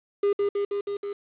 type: tone with echo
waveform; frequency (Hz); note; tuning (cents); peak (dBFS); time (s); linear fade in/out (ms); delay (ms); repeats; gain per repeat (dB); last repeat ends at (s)
triangle; 404.5; G#4; -46; -17; 0.23-0.33; 5; 160; 5; -2; 1.13
effects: resampled to 8000 Hz + 8-bit